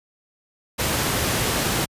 pink noise, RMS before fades -22 dBFS, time 0.78-1.86 s, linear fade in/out 20 ms, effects high-pass 60 Hz 12 dB/octave + resampled to 32000 Hz

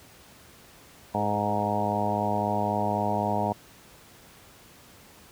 harmonic tone with a mistuned harmonic, 103.83 Hz, G#2, in tune, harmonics 1 / 2 / 3 / 4 / 5 / 6 / 7 / 8 / 9, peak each -33 / -31 / -37 / -36 / -36 / -32 / -30 / -33 / -31 dBFS, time 1.14-3.53 s, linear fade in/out 10 ms, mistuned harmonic 4, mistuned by +28 cents, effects pink hiss -52 dBFS RMS until 5.31 s + high-pass 60 Hz 12 dB/octave

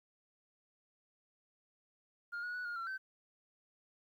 sine tone with pitch steps, 1412 / 1455 / 1476 / 1423 / 1357 / 1541 Hz, F6 / F#6 / F#6 / F6 / E6 / G6, +19 / -29 / -5 / +32 / +50 / -30 cents, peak -36 dBFS, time 2.32-2.98 s, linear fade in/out 20 ms, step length 110 ms, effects tanh soft clip ceiling -37 dBFS + 12-bit

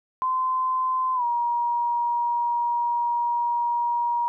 sine tone with pitch glide, 1031 to 950.9 Hz, C6 to A#5, -26 to +34 cents, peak -21 dBFS, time 0.22-4.28 s, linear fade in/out 0 ms, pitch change -140 cents, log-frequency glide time 1.15-1.24 s, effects none

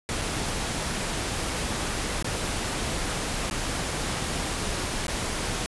pink noise with dropouts, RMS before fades -29 dBFS, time 0.09-5.66 s, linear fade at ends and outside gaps 0 ms, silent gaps 0.214-0.218 / 2.225-2.245 / 3.499-3.511 / 5.068-5.082 s, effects resampled to 24000 Hz

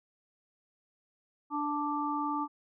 harmonic tone, 293.7 Hz, D4, in tune, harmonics 1 / 3 / 4, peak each -34 / -34 / -34 dBFS, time 1.5-2.48 s, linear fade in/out 50 ms, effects none

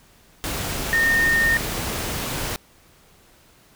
sine tone in noise, 1832 Hz, A#6, 31 cents flat, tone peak -16 dBFS, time 0.93-1.57 s, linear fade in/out 0 ms, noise pink, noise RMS -27 dBFS, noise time 0.44-2.56 s, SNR +8 dB, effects pink hiss -54 dBFS RMS until 3.75 s

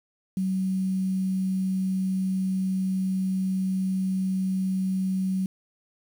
sine tone with quantisation, 188.7 Hz, F#3, 34 cents sharp, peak -23 dBFS, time 0.37-5.46 s, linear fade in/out 2 ms, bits 8, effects none

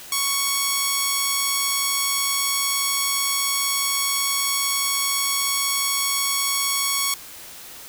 5% pulse tone, 1111 Hz, C#6, 4 cents sharp, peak -8 dBFS, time 0.12-7.14 s, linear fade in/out 2 ms, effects white hiss -40 dBFS RMS until 7.88 s

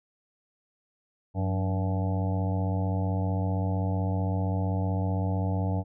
harmonic tone with a mistuned harmonic, 95.6 Hz, G2, 43 cents flat, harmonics 1 / 2 / 3 / 5 / 6 / 7 / 8 / 9, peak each -26 / -32 / -36 / -40 / -42 / -39 / -42 / -41 dBFS, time 1.34-5.84 s, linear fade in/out 50 ms, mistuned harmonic 2, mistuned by -93 cents, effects none

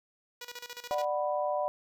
5% pulse tone with tremolo, 485 Hz, B4, 31 cents flat, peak -28 dBFS, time 0.41-1.05 s, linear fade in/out 5 ms, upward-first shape square, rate 14 Hz, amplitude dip 80%
sine chord, B minor, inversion first, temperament just, 592.7 / 740.8 / 987.8 Hz, D5 / F#5 / B5, +16 / +2 / 0 cents, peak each -30 / -33 / -35 dBFS, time 0.91-1.68 s, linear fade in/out 0 ms
effects none

